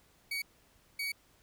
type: tone bursts at uneven times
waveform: 30% pulse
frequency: 2252 Hz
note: C#7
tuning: 27 cents sharp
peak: -31 dBFS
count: 2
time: 0.31-0.42 / 0.99-1.12 s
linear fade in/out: 5 ms
effects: pink hiss -66 dBFS RMS until 1.42 s